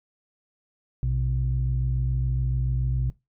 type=tone pair together; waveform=sine; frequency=59.94 / 127 Hz; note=A#1 / B2; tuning=+49 / +49 cents; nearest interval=octave + minor second; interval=1300 cents; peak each=-24 dBFS; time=1.03-3.1 s; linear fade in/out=0 ms; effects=noise-tail reverb RT60 0.2 s tail -19 dB re dry + tanh soft clip ceiling -16 dBFS